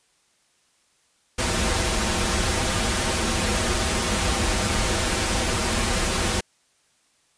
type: noise with comb filter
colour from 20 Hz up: pink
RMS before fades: -23 dBFS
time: 1.38-6.41 s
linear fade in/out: 10 ms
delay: 7 ms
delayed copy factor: -0.7
effects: white hiss -64 dBFS RMS until 7.37 s + resampled to 22050 Hz